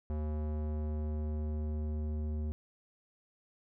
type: tone with low-pass filter sweep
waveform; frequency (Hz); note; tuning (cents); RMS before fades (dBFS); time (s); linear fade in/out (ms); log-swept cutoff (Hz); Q
square; 76.2; D#2; -36; -35; 0.1-2.52; 0; 750 to 340; 0.74
effects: none

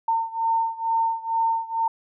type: beating tone pair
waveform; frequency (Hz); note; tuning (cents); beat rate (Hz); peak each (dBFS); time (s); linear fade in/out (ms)
sine; 907 / 909.2; A#5 / A#5; -48 / -43; 2.2; -23 / -25; 0.08-1.88; 5
effects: none

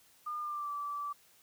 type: tone with pitch glide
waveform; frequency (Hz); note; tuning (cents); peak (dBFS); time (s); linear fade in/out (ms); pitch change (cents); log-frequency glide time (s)
sine; 1210 to 1160; D#6 to D6; -49 to -22; -35; 0.26-1.13; 10; -73; 0.4-0.71
effects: white hiss -64 dBFS RMS until 1.42 s

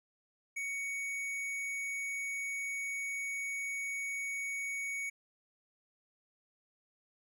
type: tone with hard clipping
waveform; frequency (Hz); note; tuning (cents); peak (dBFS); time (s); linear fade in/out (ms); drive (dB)
triangle; 2234; C#7; +13; -37; 0.56-5.1; 10; 14
effects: none

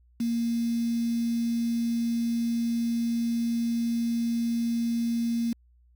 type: tone with quantisation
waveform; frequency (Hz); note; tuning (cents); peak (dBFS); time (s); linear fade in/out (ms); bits
sine; 233.1; A#3; 0; -24; 0.2-5.53; 5; 7
effects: added 60 Hz sine -57 dBFS peak until 5.95 s

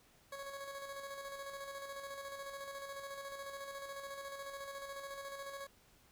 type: tone with tremolo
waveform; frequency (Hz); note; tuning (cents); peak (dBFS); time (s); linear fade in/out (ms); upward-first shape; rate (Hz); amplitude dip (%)
20% pulse; 554.4; C#5; 0; -38; 0.32-5.67; 5; square; 14; 40
effects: pink hiss -67 dBFS RMS until 6.11 s

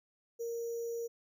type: tone with sample-and-hold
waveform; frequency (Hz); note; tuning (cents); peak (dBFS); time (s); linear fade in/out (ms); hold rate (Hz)
sine; 466.2; A#4; 0; -35; 0.39-1.08; 20; 6300
effects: none

